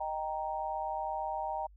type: chord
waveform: sine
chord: Eb major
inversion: none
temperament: equal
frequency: 622.3 / 784 / 932.3 Hz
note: Eb5 / G5 / Bb5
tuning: 0 / 0 / 0 cents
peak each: -39 / -36 / -37 dBFS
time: 0-1.67 s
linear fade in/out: 10 ms
effects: added 50 Hz sine -54 dBFS peak until 1.76 s